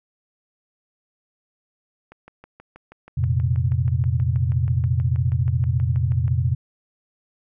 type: click train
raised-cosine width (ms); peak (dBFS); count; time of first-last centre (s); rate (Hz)
0.5; -28; 27; 2.12-6.28; 6.25
type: chord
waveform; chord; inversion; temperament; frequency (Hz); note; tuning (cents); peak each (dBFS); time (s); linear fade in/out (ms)
sine; F suspended fourth; none; equal; 87.31 / 116.54 / 130.81; F2 / Bb2 / C3; 0 / 0 / 0; -22; 3.17-6.55; 10
effects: none